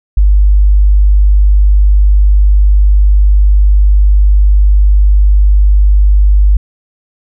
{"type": "tone", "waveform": "sine", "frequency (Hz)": 50, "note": "G1", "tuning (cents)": 35, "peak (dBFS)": -3, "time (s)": [0.17, 6.57], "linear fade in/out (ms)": 5, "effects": []}